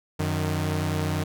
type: tone pair together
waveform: sawtooth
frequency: 91.3 / 153.4 Hz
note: F#2 / D#3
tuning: -23 / -24 cents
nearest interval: major sixth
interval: 899 cents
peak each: -23 dBFS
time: 0.19-1.24 s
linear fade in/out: 10 ms
effects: none